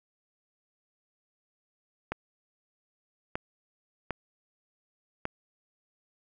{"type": "clicks", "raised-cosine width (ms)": 0.5, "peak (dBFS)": -16, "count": 4, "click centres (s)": [2.12, 3.355, 4.107, 5.254], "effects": []}